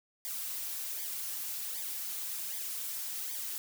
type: noise with flanger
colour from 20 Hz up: blue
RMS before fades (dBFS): -38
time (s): 0.25-3.58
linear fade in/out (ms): 0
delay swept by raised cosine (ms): 0.72 to 5.42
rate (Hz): 1.3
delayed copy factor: -0.7
effects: none